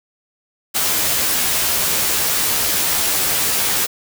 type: noise with comb filter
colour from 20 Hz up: white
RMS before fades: -18 dBFS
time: 0.74-3.87 s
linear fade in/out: 20 ms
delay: 13 ms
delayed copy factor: +0.75
effects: none